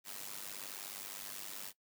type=noise with amplitude modulation; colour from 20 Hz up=white; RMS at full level=-42 dBFS; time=0.04-1.73 s; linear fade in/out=50 ms; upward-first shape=sine; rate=99.2 Hz; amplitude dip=85%; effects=noise-tail reverb RT60 0.1 s tail -19 dB re dry + high-pass 150 Hz 12 dB/octave